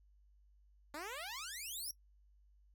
10% pulse exponential sweep, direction up, 281.4 to 5760 Hz, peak -35 dBFS, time 0.94-1.91 s, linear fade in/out 2 ms, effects noise-tail reverb RT60 0.1 s tail -20 dB re dry + added 50 Hz sine -64 dBFS peak until 2.74 s

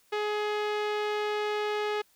sawtooth tone with low-pass filter, 420.1 Hz, G#4, 20 cents sharp, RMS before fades -30 dBFS, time 0.12-2.02 s, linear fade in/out 10 ms, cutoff 3400 Hz, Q 1, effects white hiss -65 dBFS RMS until 2.15 s

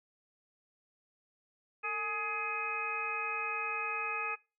harmonic tone with a mistuned harmonic, 419.8 Hz, G#4, 19 cents sharp, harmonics 1 / 2 / 3 / 4 / 5 / 6, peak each -45 / -43 / -38 / -44 / -46 / -35 dBFS, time 1.83-4.36 s, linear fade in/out 20 ms, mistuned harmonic 1, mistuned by +130 cents, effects noise-tail reverb RT60 0.3 s tail -23 dB re dry

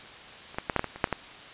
clicks, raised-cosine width 0.5 ms, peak -29 / -14 / -11 / -8 / -9 / -16 / -24 / -6 / -30 / -11 dBFS, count 10, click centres 0.545 / 0.585 / 0.698 / 0.763 / 0.794 / 0.843 / 0.96 / 1.042 / 1.074 / 1.127 s, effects white hiss -45 dBFS RMS until 1.53 s + resampled to 8000 Hz

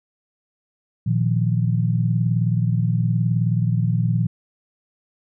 sine chord, Bb suspended fourth, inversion none, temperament equal, 116.54 / 155.56 / 174.61 Hz, Bb2 / Eb3 / F3, 0 / 0 / 0 cents, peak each -19 / -23 / -23 dBFS, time 1.06-4.27 s, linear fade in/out 10 ms, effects none

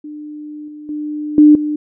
sine tone with level steps, 299.7 Hz, D4, 35 cents sharp, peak -27 / -30 / -20 / -3 / -16 dBFS, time 0.04-1.76 s, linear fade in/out 5 ms, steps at 0.68 / 0.89 / 1.38 / 1.55 s, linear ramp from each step 2 ms, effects none

